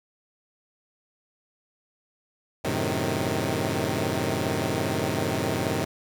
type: chord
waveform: 10% pulse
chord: F# diminished seventh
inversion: none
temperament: equal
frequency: 92.5 / 110 / 130.81 / 155.56 Hz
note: F#2 / A2 / C3 / Eb3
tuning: 0 / 0 / 0 / 0 cents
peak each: -22 dBFS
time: 2.64-5.85 s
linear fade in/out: 10 ms
effects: none